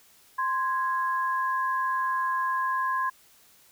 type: tone pair together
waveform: sine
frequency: 1043.2 / 1656 Hz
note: C6 / G#6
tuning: -5 / -5 cents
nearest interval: minor sixth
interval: 800 cents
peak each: -25 / -31 dBFS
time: 0.38-3.1 s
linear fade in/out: 10 ms
effects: white hiss -58 dBFS RMS until 3.71 s